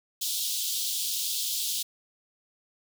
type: high-pass noise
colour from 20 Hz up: pink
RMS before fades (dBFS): -30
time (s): 0.21-1.83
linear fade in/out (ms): 10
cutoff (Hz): 3200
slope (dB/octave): 48
effects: none